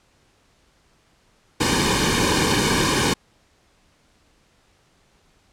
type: noise with comb filter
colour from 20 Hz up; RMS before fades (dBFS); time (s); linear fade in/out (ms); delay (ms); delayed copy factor
pink; -19; 1.6-3.14; 10; 1.5; -0.85
effects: pink hiss -60 dBFS RMS until 5.52 s + low-pass 8000 Hz 12 dB/octave